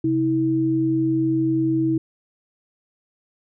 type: tone pair together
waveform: sine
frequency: 133.35 / 322.7 Hz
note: C3 / E4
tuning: +33 / -37 cents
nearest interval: octave + minor third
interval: 1530 cents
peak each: -25 / -18 dBFS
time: 0.04-1.98 s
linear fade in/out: 5 ms
effects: none